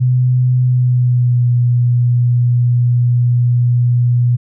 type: tone with pitch glide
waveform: sine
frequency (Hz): 126 to 121.71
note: B2 to B2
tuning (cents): +35 to -25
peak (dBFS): -9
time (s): 0-4.37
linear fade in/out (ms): 20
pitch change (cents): -60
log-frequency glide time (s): 0.63-1.48
effects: none